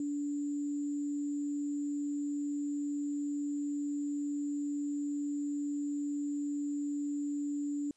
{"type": "tone with sample-and-hold", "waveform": "sine", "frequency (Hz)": 288.9, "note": "D4", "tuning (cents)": -28, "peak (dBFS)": -32, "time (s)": [0, 7.91], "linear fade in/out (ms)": 2, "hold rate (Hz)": 7350, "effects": ["white hiss -72 dBFS RMS until 7.96 s", "resampled to 22050 Hz"]}